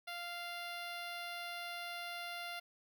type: tone with notch filter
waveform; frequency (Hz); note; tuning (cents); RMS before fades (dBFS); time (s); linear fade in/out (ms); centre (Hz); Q
10% pulse; 696; F5; -6; -44; 0.07-2.6; 10; 7900; 1.1
effects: none